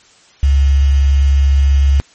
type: tone with quantisation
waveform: sine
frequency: 69.3 Hz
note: C#2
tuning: in tune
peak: -7 dBFS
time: 0.43-2 s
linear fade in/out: 0 ms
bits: 5
effects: white hiss -47 dBFS RMS until 2.14 s + MP3 32 kbps